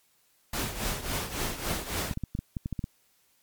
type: noise with tremolo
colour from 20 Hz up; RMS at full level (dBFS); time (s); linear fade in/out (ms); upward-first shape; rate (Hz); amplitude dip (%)
pink; -29; 0.53-2.14; 5; triangle; 3.6; 75
type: clicks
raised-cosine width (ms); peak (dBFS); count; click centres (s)
5; -19; 10; 2.112 / 2.174 / 2.237 / 2.351 / 2.39 / 2.568 / 2.659 / 2.727 / 2.792 / 2.841
effects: white hiss -67 dBFS RMS until 3.42 s + MP3 96 kbps

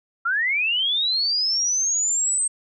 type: linear sweep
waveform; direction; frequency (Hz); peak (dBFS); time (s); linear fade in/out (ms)
sine; up; 1329 to 8372; -19; 0.25-2.48; 10
effects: none

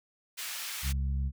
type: high-pass noise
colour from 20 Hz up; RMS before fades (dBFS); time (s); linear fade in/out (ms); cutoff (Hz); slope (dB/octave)
pink; -38; 0.37-0.93; 20; 1900; 12
type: harmonic tone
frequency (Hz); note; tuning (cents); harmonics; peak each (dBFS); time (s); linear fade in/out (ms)
68; C#2; -33; 1 / 2 / 3; -28 / -37 / -45; 0.82-1.32; 50
effects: none

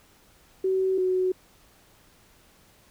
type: tone pair in turn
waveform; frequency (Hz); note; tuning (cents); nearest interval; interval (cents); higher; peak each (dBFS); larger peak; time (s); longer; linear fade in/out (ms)
sine; 378.5 / 370.3; F#4 / F#4; +39 / +1; unison; 38; first; -21; neither; 0.64-0.98 / 0.98-1.32; neither; 5
effects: pink hiss -58 dBFS RMS until 2.9 s

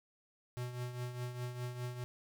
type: tone with tremolo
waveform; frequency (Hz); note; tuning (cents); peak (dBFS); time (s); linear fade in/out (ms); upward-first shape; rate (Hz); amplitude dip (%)
square; 123.47; B2; 0; -37; 0.57-2.04; 0; triangle; 4.9; 65
effects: none

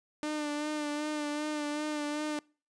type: tone with vibrato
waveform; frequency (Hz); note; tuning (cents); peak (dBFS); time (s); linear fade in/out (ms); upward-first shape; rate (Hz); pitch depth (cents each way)
sawtooth; 298.9; D4; +31; -28; 0.23-2.39; 0; sine; 2.6; 32
effects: noise-tail reverb RT60 0.4 s tail -26 dB re dry + resampled to 22050 Hz

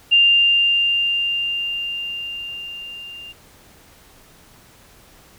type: tone with level ramp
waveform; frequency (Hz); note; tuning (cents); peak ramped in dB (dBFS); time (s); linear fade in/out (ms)
sine; 2794; F7; 0; -9 to -34; 0.11-3.33; 20
effects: pink hiss -49 dBFS RMS until 5.38 s

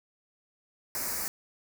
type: band-stop noise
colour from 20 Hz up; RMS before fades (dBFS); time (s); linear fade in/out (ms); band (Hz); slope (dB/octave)
white; -33; 0.95-1.28; 0; 2300 to 4600; 48
effects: none

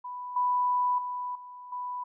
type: tone with level steps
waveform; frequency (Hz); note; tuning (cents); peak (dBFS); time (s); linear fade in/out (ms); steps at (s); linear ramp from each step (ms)
sine; 990; B5; +4; -35 / -23 / -31 / -42 / -32; 0.04-2.04; 10; 0.36 / 0.98 / 1.35 / 1.72; 5
effects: none

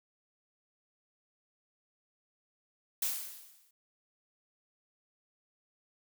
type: noise with exponential decay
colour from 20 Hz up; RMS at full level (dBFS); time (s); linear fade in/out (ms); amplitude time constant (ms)
blue; -30; 3.02-3.71; 5; 150
effects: none

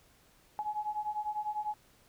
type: beating tone pair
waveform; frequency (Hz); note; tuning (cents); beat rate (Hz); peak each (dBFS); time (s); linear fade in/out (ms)
sine; 838 / 848; G#5 / G#5; +15 / +36; 10; -37 / -35; 0.59-1.74; 0
effects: pink hiss -64 dBFS RMS until 2.08 s

